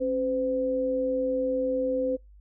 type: tone pair together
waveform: sine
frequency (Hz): 270.9 / 511.4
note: C#4 / C5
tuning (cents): -40 / -40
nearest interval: major seventh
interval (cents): 1100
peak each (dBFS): -30 / -25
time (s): 0-2.17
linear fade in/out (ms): 20
effects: noise-tail reverb RT60 0.2 s tail -25 dB re dry + added 50 Hz sine -49 dBFS peak until 2.4 s